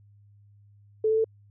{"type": "tone with pitch steps", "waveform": "sine", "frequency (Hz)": [435.8, 440.1, 444.4], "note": ["A4", "A4", "A4"], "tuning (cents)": [-17, 0, 17], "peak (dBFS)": -20, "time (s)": [1.04, 1.244], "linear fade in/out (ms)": 5, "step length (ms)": 68, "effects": ["added 102 Hz sine -53 dBFS peak until 1.5 s"]}